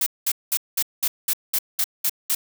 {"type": "noise bursts", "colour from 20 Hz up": "blue", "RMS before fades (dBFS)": -21, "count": 10, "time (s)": [0.01, 2.35], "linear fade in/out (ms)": 5, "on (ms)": 54, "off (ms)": 200, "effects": []}